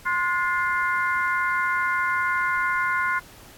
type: harmonic tone with a mistuned harmonic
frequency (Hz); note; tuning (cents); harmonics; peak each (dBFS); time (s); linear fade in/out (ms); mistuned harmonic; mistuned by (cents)
349.2; F4; 0; 3 / 4 / 5 / 6; -25 / -24 / -33 / -29; 0.05-3.2; 20; 4; +53
effects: pink hiss -48 dBFS RMS until 3.57 s + AAC 64 kbps